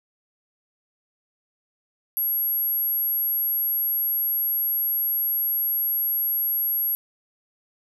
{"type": "tone", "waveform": "sine", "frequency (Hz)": 11530, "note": "F#9", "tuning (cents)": -46, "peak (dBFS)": -21, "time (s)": [2.17, 6.95], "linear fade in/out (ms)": 0, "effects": []}